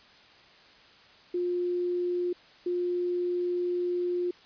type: tone bursts at uneven times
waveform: sine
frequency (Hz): 354.5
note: F4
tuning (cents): +26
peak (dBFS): -26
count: 2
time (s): 1.34-2.33 / 2.66-4.31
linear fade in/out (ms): 5
effects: white hiss -55 dBFS RMS until 4.45 s + resampled to 11025 Hz